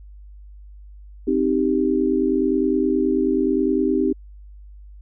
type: chord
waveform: sine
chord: C minor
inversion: none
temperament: equal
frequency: 261.6 / 311.1 / 392 Hz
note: C4 / Eb4 / G4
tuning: 0 / 0 / 0 cents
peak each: -21 dBFS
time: 1.27-4.13 s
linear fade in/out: 10 ms
effects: added 50 Hz sine -39 dBFS peak until 5.01 s